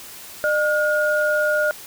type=tone pair together; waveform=sine; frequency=605 / 1433.1 Hz; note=D#5 / F6; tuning=-49 / +44 cents; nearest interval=octave + minor third; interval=1493 cents; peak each=-19 / -20 dBFS; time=0.44-1.71 s; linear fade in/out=0 ms; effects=white hiss -39 dBFS RMS until 1.86 s